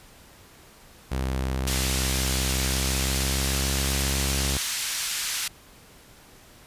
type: tone with pitch glide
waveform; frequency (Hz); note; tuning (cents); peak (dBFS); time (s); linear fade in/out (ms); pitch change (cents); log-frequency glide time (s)
sawtooth; 65.41 to 67.87; C2 to C#2; 0 to -36; -21; 1.11-4.58; 10; +64; 2.54-3.83
type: band-pass noise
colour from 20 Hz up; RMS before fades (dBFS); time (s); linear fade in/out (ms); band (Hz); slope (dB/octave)
white; -29; 1.67-5.48; 5; 1600 to 8400; 12
type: noise bursts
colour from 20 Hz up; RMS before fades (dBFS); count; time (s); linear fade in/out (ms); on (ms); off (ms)
violet; -36; 3; 3.9-4.11; 0; 30; 60
effects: pink hiss -51 dBFS RMS until 6.66 s + resampled to 32000 Hz